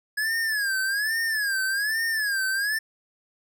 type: tone with vibrato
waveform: square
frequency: 1677 Hz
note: G#6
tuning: 16 cents sharp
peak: -24 dBFS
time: 0.17-2.79 s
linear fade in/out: 10 ms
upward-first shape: sine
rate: 1.2 Hz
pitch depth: 150 cents each way
effects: none